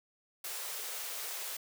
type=high-pass noise; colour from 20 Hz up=white; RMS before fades=-40 dBFS; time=0.44-1.57 s; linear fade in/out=5 ms; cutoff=380 Hz; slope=96 dB/octave; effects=none